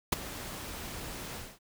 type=noise with ADSR envelope; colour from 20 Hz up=pink; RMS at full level=-24 dBFS; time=0.12-1.59 s; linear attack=8 ms; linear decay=14 ms; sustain=-17 dB; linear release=230 ms; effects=none